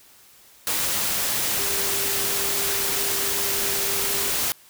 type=tone in noise; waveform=sine; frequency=397.8 Hz; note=G4; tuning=25 cents sharp; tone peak=-34 dBFS; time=1.59-4.3 s; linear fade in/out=0 ms; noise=white; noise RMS=-24 dBFS; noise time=0.67-4.52 s; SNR=-13 dB; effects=white hiss -52 dBFS RMS until 4.69 s